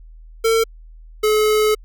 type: tone pair in turn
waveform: square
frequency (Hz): 451.5 / 428.3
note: A4 / A4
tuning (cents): +45 / -47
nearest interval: minor second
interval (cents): 92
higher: first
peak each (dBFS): -14 / -14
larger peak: neither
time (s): 0.44-0.64 / 1.23-1.75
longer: second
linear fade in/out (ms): 10
effects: added 40 Hz sine -38 dBFS peak until 1.84 s